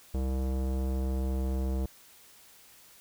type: tone with low-pass filter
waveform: square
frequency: 65.3 Hz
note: C2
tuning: 3 cents flat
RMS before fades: -30 dBFS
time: 0.14-1.86 s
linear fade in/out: 5 ms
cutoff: 570 Hz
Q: 1.1
effects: white hiss -56 dBFS RMS until 3 s